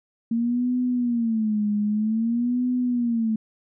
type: tone with vibrato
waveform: sine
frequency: 227.8 Hz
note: A#3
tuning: 40 cents flat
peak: -20 dBFS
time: 0.31-3.36 s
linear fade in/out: 5 ms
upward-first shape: sine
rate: 0.52 Hz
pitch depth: 160 cents each way
effects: none